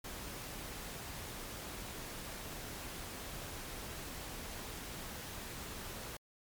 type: noise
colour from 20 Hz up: pink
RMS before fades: -45 dBFS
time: 0.04-6.17 s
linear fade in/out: 5 ms
effects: MP3 96 kbps